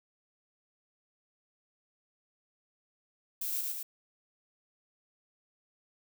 violet noise with echo, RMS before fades -35 dBFS, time 3.41-3.61 s, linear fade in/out 5 ms, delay 110 ms, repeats 2, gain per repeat -2 dB, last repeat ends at 3.83 s, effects none

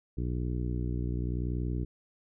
harmonic tone, 60.8 Hz, B1, 26 cents flat, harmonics 1 / 2 / 3 / 4 / 5 / 6 / 7, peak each -32 / -34 / -39 / -43 / -40 / -44 / -48 dBFS, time 0.17-1.85 s, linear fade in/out 10 ms, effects none

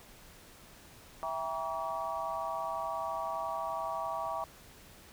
sine chord, E diminished seventh, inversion none, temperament just, 659.3 / 791.1 / 949.3 / 1139.2 Hz, E5 / G5 / Bb5 / Db6, 0 / +16 / +31 / +47 cents, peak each -38 / -40 / -39 / -38 dBFS, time 1.23-4.44 s, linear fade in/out 0 ms, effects pink hiss -55 dBFS RMS until 5.12 s

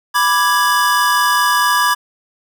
square chord, G# diminished, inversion first, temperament equal, 987.8 / 1174.7 / 1661.2 Hz, B5 / D6 / G#6, 0 / 0 / 0 cents, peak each -17 dBFS, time 0.14-1.95 s, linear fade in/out 20 ms, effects none

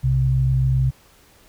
sine tone pair together, 62.32 / 130 Hz, B1 / C3, +16 / -11 cents, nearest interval octave + minor second, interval 1273 cents, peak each -22 / -16 dBFS, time 0.03-0.91 s, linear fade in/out 20 ms, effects pink hiss -53 dBFS RMS until 1.48 s

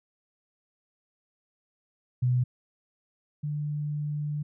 sine tone pair in turn, 125 / 148.32 Hz, B2 / D3, +21 / +17 cents, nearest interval minor third, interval 296 cents, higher second, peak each -21 / -28 dBFS, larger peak first, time 2.22-2.44 / 3.43-4.43 s, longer second, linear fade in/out 10 ms, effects none

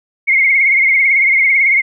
sine tone with vibrato, 2156 Hz, C#7, 49 cents flat, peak -8 dBFS, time 0.27-1.82 s, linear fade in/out 20 ms, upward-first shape triangle, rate 18 Hz, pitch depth 77 cents each way, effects none

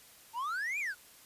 triangle exponential two-way sweep, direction up then down, 880 to 2489 to 1402 Hz, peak -31 dBFS, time 0.33-0.95 s, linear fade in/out 50 ms, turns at 0.79 s, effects white hiss -57 dBFS RMS until 1.25 s + resampled to 32000 Hz

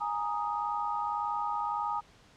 sine chord, Ab suspended second, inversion none, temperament equal, 830.6 / 932.3 / 1244.5 Hz, Ab5 / Bb5 / Eb6, 0 / 0 / 0 cents, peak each -34 dBFS, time 0-2.01 s, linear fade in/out 20 ms, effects pink hiss -59 dBFS RMS until 2.36 s + low-pass 6000 Hz 12 dB/octave

